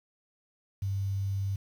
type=tone; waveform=sine; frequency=98 Hz; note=G2; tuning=in tune; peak=-28 dBFS; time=0.82-1.56 s; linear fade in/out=5 ms; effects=9-bit